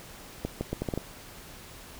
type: accelerating click train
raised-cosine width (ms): 2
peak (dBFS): -16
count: 7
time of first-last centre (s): 0.45-0.976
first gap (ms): 160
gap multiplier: 0.75
effects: pink hiss -47 dBFS RMS until 1.99 s